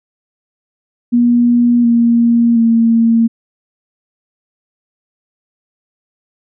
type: tone with pitch steps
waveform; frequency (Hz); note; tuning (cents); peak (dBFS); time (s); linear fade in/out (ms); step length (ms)
sine; 239.9 / 234.4 / 229.1; A#3 / A#3 / A#3; +50 / +10 / -30; -7; 1.12-3.28; 20; 720
effects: none